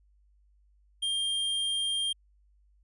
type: tone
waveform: square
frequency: 3200 Hz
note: G7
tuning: 35 cents sharp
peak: -28 dBFS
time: 1.02-2.13 s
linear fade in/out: 10 ms
effects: added 50 Hz sine -61 dBFS peak until 2.83 s + resampled to 24000 Hz